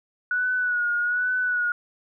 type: tone with vibrato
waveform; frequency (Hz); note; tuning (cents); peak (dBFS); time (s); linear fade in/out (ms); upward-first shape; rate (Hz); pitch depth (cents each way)
sine; 1465; F#6; -18; -21; 0.31-1.72; 2; sine; 1.2; 42
effects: none